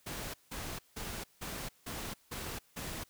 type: noise bursts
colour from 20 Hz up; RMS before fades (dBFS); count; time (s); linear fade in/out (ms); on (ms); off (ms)
pink; -41; 7; 0.06-3.04; 10; 280; 170
effects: white hiss -67 dBFS RMS until 3.09 s